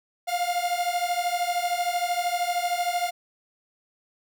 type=beating tone pair; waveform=45% pulse; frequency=698.5 / 711.5 Hz; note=F5 / F5; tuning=0 / +32 cents; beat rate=13 Hz; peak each=-27 / -27 dBFS; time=0.27-3.11 s; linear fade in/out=20 ms; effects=none